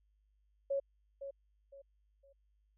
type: tone with echo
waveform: sine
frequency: 553 Hz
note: C#5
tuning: 4 cents flat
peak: -31 dBFS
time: 0.7-0.8 s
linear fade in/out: 10 ms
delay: 510 ms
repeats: 3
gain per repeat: -10 dB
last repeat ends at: 2.33 s
effects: added 51 Hz sine -70 dBFS peak until 2.77 s

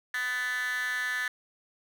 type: tone with high-pass filter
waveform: 10% pulse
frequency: 249.9 Hz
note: B3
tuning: 21 cents sharp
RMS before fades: -31 dBFS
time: 0.14-1.28 s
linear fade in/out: 2 ms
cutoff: 1800 Hz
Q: 8.6
effects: none

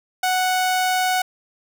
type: tone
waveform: sawtooth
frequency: 740 Hz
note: F#5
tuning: in tune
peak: -14 dBFS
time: 0.23-1.22 s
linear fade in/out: 5 ms
effects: none

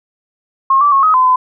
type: tone with pitch steps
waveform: sine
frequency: 1077 / 1161 / 1093 / 1264 / 1023 / 1016 Hz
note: C6 / D6 / C#6 / D#6 / C6 / B5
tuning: +50 / -20 / -25 / +27 / -39 / +49 cents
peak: -7 dBFS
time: 0.7-1.36 s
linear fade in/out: 5 ms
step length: 110 ms
effects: none

